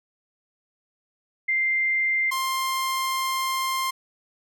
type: tone pair in turn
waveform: sine / sawtooth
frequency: 2093 / 1054.7 Hz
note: C7 / C6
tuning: 0 / +14 cents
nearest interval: octave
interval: 1186 cents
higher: first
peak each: -20 dBFS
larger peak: neither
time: 1.48-2.31 / 2.31-3.91 s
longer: second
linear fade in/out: 10 ms
effects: none